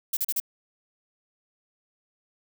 violet noise bursts, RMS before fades -26 dBFS, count 4, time 0.13-0.401 s, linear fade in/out 5 ms, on 40 ms, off 37 ms, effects none

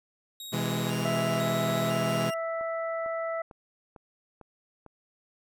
sawtooth tone with vibrato, 3257 Hz, G#7, 34 cents flat, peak -36 dBFS, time 0.4-2.34 s, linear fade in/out 2 ms, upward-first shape square, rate 1 Hz, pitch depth 260 cents each way
sawtooth chord, C augmented, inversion none, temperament equal with one note detuned, 127.53 / 164.81 / 207.7 Hz, C3 / E3 / G#3, -44 / 0 / 0 cents, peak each -28 dBFS, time 0.52-2.31 s, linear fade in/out 20 ms
harmonic tone, 659.3 Hz, E5, in tune, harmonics 1 / 2 / 3, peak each -30 / -36 / -40 dBFS, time 1.05-3.42 s, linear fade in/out 5 ms
click train, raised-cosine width 1 ms, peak -33 dBFS, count 8, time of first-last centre 1.71-4.863 s, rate 2.22 Hz
effects none

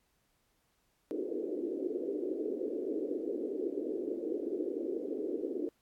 pink band-pass noise, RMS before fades -36 dBFS, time 1.11-5.69 s, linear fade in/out 0 ms, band 290 to 470 Hz, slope 48 dB/octave, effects pink hiss -75 dBFS RMS until 5.81 s + AAC 64 kbps

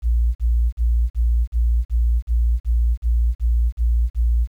sine tone bursts, 58.2 Hz, A#1, 2 cents flat, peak -14 dBFS, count 12, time 0.02-4.475 s, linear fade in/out 50 ms, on 330 ms, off 45 ms, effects 9-bit

